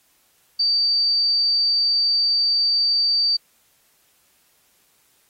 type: tone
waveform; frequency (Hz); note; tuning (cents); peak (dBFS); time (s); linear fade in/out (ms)
sine; 4627; D8; -27; -16; 0.59-3.37; 10
effects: white hiss -61 dBFS RMS until 5.29 s + AAC 48 kbps